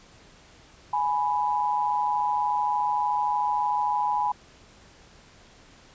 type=tone pair together; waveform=sine; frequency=835 / 988.4 Hz; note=G#5 / B5; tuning=+9 / +1 cents; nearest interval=minor third; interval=292 cents; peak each=-25 dBFS; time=0.93-4.32 s; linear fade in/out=5 ms; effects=pink hiss -53 dBFS RMS until 5.94 s + resampled to 16000 Hz